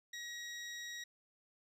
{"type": "tone", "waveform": "20% pulse", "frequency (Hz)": 1902, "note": "A#6", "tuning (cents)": 34, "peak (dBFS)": -38, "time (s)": [0.13, 1.04], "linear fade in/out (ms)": 5, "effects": ["low-pass 10000 Hz 12 dB/octave"]}